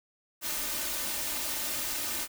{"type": "noise with comb filter", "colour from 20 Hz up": "white", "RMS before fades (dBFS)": -33, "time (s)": [0.41, 2.28], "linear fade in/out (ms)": 50, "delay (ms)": 3.3, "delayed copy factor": 0.6, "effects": []}